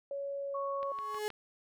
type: tone with pitch glide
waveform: sine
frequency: 559 to 554.8 Hz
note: C#5 to C#5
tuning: +14 to +1 cents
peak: -35 dBFS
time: 0.11-0.92 s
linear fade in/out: 2 ms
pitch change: -13 cents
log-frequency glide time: 0.38-0.68 s
type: tone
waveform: sine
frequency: 1108.7 Hz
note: C#6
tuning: in tune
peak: -36 dBFS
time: 0.54-1.19 s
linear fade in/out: 10 ms
type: tone with exponential growth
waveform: 35% pulse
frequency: 422.8 Hz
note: G#4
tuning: 31 cents sharp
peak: -29 dBFS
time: 0.82-1.28 s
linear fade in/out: 0 ms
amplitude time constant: 100 ms
type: click train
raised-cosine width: 0.3 ms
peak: -32 dBFS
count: 4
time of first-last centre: 0.83-1.303 s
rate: 6.34 Hz
effects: none